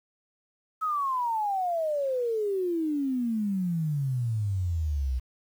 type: exponential sweep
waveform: sine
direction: down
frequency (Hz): 1299 to 61.2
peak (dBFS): -25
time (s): 0.81-5.2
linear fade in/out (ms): 20
effects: 9-bit